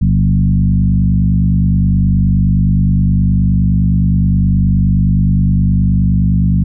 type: tone with frequency modulation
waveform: sine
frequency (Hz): 124.2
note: B2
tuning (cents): +10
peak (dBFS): -8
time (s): 0.01-6.64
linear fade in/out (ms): 10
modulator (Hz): 49.6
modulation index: 1.6
effects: none